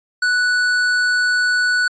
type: tone with hard clipping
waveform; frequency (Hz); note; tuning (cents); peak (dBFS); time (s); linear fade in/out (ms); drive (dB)
sine; 1480; F#6; 0; -16; 0.22-1.88; 5; 12
effects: resampled to 16000 Hz